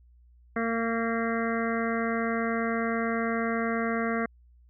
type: harmonic tone with a mistuned harmonic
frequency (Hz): 228.7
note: A#3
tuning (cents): -33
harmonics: 1 / 2 / 3 / 5 / 6 / 7 / 8 / 9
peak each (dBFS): -29 / -32 / -34 / -36 / -37 / -37 / -38 / -39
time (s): 0.56-4.26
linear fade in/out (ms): 5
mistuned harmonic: 8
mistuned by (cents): +32
effects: added 60 Hz sine -54 dBFS peak until 4.69 s